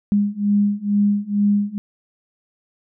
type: beating tone pair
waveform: sine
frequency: 203.2 / 205.4 Hz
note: G#3 / G#3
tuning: -38 / -19 cents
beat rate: 2.2 Hz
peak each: -19 / -18 dBFS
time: 0.12-1.78 s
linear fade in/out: 0 ms
effects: none